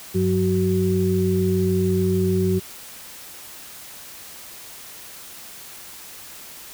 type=tone cluster; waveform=sine; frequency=96.2 / 183 / 375 Hz; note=G2 / F#3 / F#4; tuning=-32 / -19 / +23 cents; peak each=-23 / -21 / -21 dBFS; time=0.14-2.6 s; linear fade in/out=20 ms; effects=white hiss -40 dBFS RMS until 6.73 s